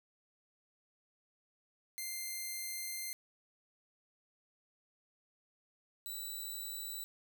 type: tone pair in turn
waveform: 5% pulse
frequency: 2093 / 3951 Hz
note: C7 / B7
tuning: 0 / 0 cents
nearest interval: major seventh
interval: 1100 cents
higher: second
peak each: -29 / -33 dBFS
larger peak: first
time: 1.98-3.13 / 6.06-7.04 s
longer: first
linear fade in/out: 0 ms
effects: none